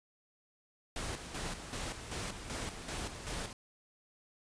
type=noise with tremolo; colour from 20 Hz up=pink; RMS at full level=-39 dBFS; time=0.96-3.53 s; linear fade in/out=2 ms; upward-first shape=square; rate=2.6 Hz; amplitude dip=55%; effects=resampled to 22050 Hz